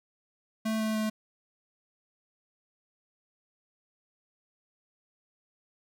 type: tone with pitch steps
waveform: square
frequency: 220 / 218.2 / 216.5 Hz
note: A3 / A3 / A3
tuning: 0 / -14 / -28 cents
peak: -28 dBFS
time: 0.65-1.1 s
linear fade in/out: 10 ms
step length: 150 ms
effects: none